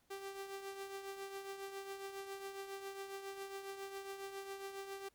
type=tone with tremolo; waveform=sawtooth; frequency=392 Hz; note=G4; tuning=in tune; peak=-38 dBFS; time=0.1-5.09 s; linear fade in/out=10 ms; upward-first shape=triangle; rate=7.3 Hz; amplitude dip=60%; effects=pink hiss -75 dBFS RMS until 5.14 s + MP3 96 kbps